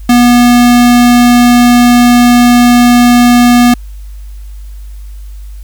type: tone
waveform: square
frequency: 242.5 Hz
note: B3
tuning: 31 cents flat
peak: -3 dBFS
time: 0.09-3.74 s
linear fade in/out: 5 ms
effects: added 50 Hz sine -23 dBFS peak until 5.63 s + white hiss -46 dBFS RMS until 5.63 s